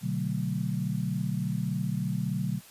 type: chord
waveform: sine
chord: B minor seventh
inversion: none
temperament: equal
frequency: 123.47 / 146.83 / 185 / 220 Hz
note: B2 / D3 / F#3 / A3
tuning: 0 / 0 / 0 / 0 cents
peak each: -33 / -32 / -31 / -37 dBFS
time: 0.01-2.61 s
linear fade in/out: 50 ms
effects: white hiss -52 dBFS RMS until 2.7 s + resampled to 32000 Hz